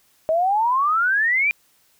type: exponential sweep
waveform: sine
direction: up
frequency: 622.3 to 2423 Hz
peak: -16 dBFS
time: 0.29-1.51 s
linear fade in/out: 0 ms
effects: white hiss -60 dBFS RMS until 1.99 s